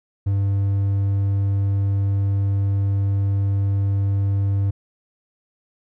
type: tone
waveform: triangle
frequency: 99 Hz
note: G2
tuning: 18 cents sharp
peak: -15 dBFS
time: 0.26-4.71 s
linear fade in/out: 10 ms
effects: none